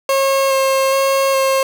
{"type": "tone with vibrato", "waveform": "30% pulse", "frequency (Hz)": 539, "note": "C#5", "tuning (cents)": -49, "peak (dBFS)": -10, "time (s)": [0.09, 1.63], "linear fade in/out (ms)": 2, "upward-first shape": "square", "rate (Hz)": 1.2, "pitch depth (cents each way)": 11, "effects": []}